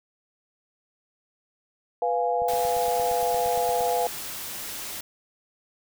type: chord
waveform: sine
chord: F diminished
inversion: second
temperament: equal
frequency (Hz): 493.9 / 698.5 / 830.6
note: Cb5 / F5 / Ab5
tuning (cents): 0 / 0 / 0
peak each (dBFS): -26 / -25 / -28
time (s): 2.02-4.07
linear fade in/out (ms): 2
type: click train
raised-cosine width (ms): 5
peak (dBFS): -32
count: 13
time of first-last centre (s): 2.42-3.807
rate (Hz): 8.65
type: noise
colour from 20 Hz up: white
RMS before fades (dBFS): -35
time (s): 2.48-5.01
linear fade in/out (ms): 5
effects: none